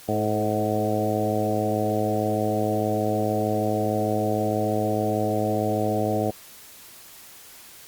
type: harmonic tone with a mistuned harmonic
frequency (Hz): 106.5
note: G#2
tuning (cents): +44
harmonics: 1 / 2 / 3 / 4 / 5 / 6 / 7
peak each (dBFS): -29 / -29 / -29 / -29 / -29 / -29 / -29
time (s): 0.08-6.31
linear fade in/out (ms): 10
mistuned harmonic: 4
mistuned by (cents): +19
effects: white hiss -46 dBFS RMS until 7.87 s + Opus 48 kbps